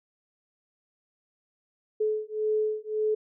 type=beating tone pair; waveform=sine; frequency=429 / 430.8 Hz; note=A4 / A4; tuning=-44 / -37 cents; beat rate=1.8 Hz; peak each=-28 dBFS; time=2-3.15 s; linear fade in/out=10 ms; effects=none